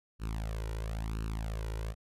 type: tone with flanger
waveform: sawtooth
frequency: 54.6 Hz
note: A1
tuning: 13 cents flat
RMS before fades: -36 dBFS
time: 0.19-1.95 s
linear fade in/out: 50 ms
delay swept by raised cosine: 0.71 to 2.11 ms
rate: 0.98 Hz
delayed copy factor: +0.85
effects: resampled to 32000 Hz